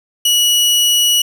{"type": "tone", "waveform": "sawtooth", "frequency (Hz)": 2925, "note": "F#7", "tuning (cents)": -21, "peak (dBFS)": -7, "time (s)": [0.25, 1.22], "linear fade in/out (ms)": 5, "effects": []}